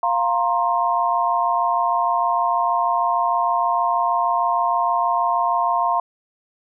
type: chord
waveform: sine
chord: F suspended fourth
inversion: none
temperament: equal with one note detuned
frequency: 698.5 / 932.3 / 1058.7 Hz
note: F5 / Bb5 / C6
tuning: 0 / 0 / +20 cents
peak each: -21 dBFS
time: 0.03-6 s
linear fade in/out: 2 ms
effects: none